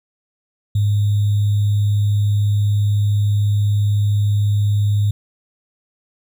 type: tone with sample-and-hold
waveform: sine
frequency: 103 Hz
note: G#2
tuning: 14 cents flat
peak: -13 dBFS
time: 0.75-5.11 s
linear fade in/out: 5 ms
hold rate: 3675 Hz
effects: none